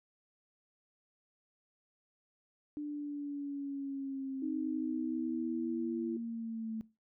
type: linear sweep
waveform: sine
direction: down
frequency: 296.7 to 220.6 Hz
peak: -36 dBFS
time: 2.77-6.81 s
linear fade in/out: 0 ms
type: tone with pitch glide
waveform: sine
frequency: 311.1 to 335.4 Hz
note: D#4 to E4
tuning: 0 to +30 cents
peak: -35 dBFS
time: 4.42-6.17 s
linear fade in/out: 5 ms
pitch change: +130 cents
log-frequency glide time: 4.75-5.96 s
effects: noise-tail reverb RT60 0.3 s tail -21 dB re dry